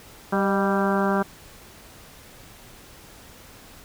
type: harmonic tone with a mistuned harmonic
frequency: 196 Hz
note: G3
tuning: in tune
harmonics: 1 / 2 / 3 / 4 / 5 / 6 / 7 / 8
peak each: -23 / -26 / -28 / -29 / -30 / -31 / -31 / -32 dBFS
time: 0.32-1.23 s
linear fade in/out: 10 ms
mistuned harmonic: 3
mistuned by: +48 cents
effects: pink hiss -47 dBFS RMS until 3.84 s